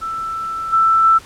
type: tone with level steps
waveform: sine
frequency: 1327 Hz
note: E6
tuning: 11 cents sharp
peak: -21 / -10 / -8 dBFS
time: 0.01-1.19 s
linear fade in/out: 20 ms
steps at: 0.72 / 1.03 s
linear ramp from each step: 20 ms
effects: pink hiss -41 dBFS RMS until 1.25 s + low-pass 10000 Hz 12 dB/octave